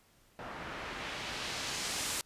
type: noise with low-pass filter sweep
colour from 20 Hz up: white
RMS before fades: -39 dBFS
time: 0.39-2.21 s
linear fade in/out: 0 ms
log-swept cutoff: 1200 to 10000 Hz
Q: 0.86
effects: pink hiss -66 dBFS RMS until 2.25 s + resampled to 32000 Hz